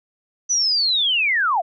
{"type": "linear sweep", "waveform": "sine", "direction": "down", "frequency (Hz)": [6040, 622.3], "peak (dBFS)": -16, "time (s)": [0.49, 1.62], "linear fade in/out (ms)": 20, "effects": []}